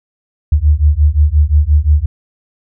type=beating tone pair; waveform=sine; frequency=72 / 77.7 Hz; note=D2 / D#2; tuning=-34 / -2 cents; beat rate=5.7 Hz; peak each=-10 dBFS; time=0.52-2.06 s; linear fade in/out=5 ms; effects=none